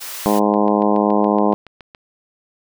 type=high-pass noise; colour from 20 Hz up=white; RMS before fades=-30 dBFS; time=0-0.4 s; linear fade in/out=20 ms; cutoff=560 Hz; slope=12 dB/octave
type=harmonic tone; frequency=103.83 Hz; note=G#2; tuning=in tune; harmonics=2 / 3 / 4 / 5 / 6 / 7 / 8 / 9 / 10; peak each=-18 / -20 / -21 / -22 / -23 / -23 / -24 / -25 / -25 dBFS; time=0.26-1.54 s; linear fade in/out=0 ms
type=click train; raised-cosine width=0.3 ms; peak=-22 dBFS; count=11; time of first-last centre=0.54-1.948 s; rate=7.1 Hz
effects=none